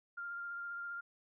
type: tone with vibrato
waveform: sine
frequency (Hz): 1396.9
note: F6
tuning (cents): 0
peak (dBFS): -40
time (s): 0.17-1.01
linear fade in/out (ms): 10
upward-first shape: sine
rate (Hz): 15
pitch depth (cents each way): 12
effects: none